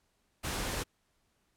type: noise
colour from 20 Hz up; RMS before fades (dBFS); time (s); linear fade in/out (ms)
pink; -35; 0.43-0.84; 20
effects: pink hiss -75 dBFS RMS until 1.56 s + low-pass 12000 Hz 12 dB/octave